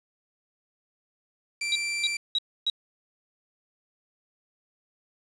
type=tone; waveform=sawtooth; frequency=2349 Hz; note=D7; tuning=in tune; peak=-24 dBFS; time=1.61-2.17 s; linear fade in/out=5 ms
type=tone bursts; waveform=sine; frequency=3847 Hz; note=B7; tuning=46 cents flat; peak=-22 dBFS; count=4; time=1.72-2.7 s; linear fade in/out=2 ms; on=35 ms; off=280 ms
effects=resampled to 22050 Hz + 8-bit